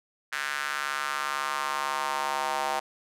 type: tone with high-pass filter sweep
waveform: square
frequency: 71 Hz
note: C#2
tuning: 42 cents sharp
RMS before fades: -30 dBFS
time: 0.32-2.8 s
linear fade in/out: 10 ms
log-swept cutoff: 1600 to 790 Hz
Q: 2.9
effects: low-pass 12000 Hz 12 dB/octave